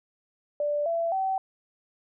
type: tone with pitch steps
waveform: sine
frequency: 587.3 / 670.7 / 766 Hz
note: D5 / E5 / G5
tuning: 0 / +30 / -40 cents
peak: -24 dBFS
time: 0.6-1.38 s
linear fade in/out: 2 ms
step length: 260 ms
effects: none